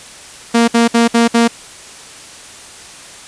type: tone bursts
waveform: sawtooth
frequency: 233.1 Hz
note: A#3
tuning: in tune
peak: -4 dBFS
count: 5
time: 0.54-1.48 s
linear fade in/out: 10 ms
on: 140 ms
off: 60 ms
effects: white hiss -35 dBFS RMS until 3.27 s + resampled to 22050 Hz